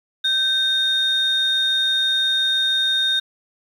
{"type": "tone pair together", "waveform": "sine", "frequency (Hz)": [1550, 3687], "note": ["G6", "A#7"], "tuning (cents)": [-20, -20], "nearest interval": "octave + minor third", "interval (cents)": 1500, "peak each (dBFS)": [-23, -16], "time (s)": [0.24, 3.2], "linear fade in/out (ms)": 10, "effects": ["tanh soft clip ceiling -12 dBFS", "8-bit"]}